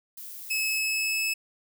violet noise, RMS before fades -41 dBFS, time 0.17-0.79 s, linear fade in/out 5 ms
sawtooth tone with pitch glide, 2586 to 2601 Hz, E7 to E7, -34 to -24 cents, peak -22 dBFS, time 0.5-1.34 s, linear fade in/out 10 ms, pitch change +10 cents, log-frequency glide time 0.76-1.2 s
effects none

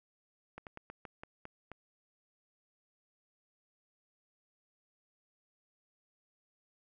slowing click train, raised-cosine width 0.5 ms, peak -30 dBFS, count 8, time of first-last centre 0.58-1.717 s, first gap 88 ms, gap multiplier 1.2, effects none

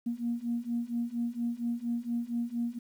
sine beating tone pair, 234.1 / 238.4 Hz, A#3 / A#3, +8 / +39 cents, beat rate 4.3 Hz, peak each -33 / -32 dBFS, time 0.06-2.79 s, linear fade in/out 10 ms, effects tanh soft clip ceiling -22 dBFS + 10-bit

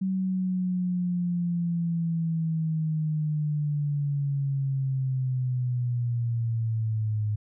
sine linear sweep, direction down, 190.4 to 105 Hz, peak -24 dBFS, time 0.01-7.36 s, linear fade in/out 10 ms, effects none

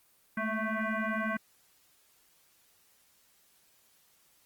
sine tone with frequency modulation, 664 Hz, E5, 12 cents sharp, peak -29 dBFS, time 0.37-1.37 s, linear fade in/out 5 ms, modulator 439 Hz, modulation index 2.9, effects white hiss -66 dBFS RMS until 4.45 s + Opus 24 kbps

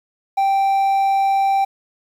triangle tone, 783 Hz, G5, 2 cents flat, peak -12 dBFS, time 0.37-1.65 s, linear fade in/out 10 ms, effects 8-bit

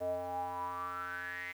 square tone with band-pass filter sweep, 89.4 Hz, F2, 41 cents sharp, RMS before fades -39 dBFS, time 0-1.53 s, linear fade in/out 20 ms, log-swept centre 580 to 2100 Hz, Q 9.8, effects 10-bit

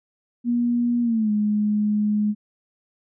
sine tone with pitch glide, 239.6 to 209.8 Hz, A#3 to G#3, +48 to +18 cents, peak -18 dBFS, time 0.44-2.35 s, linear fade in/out 50 ms, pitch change -230 cents, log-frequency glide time 1.02-1.31 s, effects none

